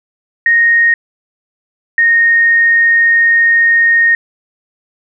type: tone pair in turn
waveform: sine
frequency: 1861 / 1852.7 Hz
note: A#6 / A#6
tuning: -3 / -11 cents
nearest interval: unison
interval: 8 cents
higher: first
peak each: -6 dBFS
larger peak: neither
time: 0.46-0.94 / 1.98-4.15 s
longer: second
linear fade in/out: 2 ms
effects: none